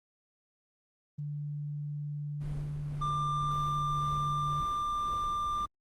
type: tone with pitch glide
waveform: sine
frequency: 146.83 to 145.98 Hz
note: D3 to D3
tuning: 0 to -10 cents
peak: -34 dBFS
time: 1.18-4.61 s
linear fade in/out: 10 ms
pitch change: -10 cents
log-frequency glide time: 2.05-3.3 s
type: noise with tremolo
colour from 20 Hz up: brown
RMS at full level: -42 dBFS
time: 2.4-5.67 s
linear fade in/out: 20 ms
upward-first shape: sine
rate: 1.9 Hz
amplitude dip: 40%
type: tone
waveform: triangle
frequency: 1190 Hz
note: D6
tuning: 22 cents sharp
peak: -28 dBFS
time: 3.01-5.66 s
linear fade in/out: 10 ms
effects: Opus 32 kbps